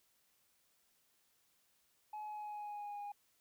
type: tone with pitch glide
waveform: sine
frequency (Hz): 849 to 819.1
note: G#5 to G#5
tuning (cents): +38 to -24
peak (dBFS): -40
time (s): 2.13-3.12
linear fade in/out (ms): 5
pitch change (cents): -62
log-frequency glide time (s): 2.23-3.01
effects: tanh soft clip ceiling -41 dBFS + white hiss -75 dBFS RMS until 3.4 s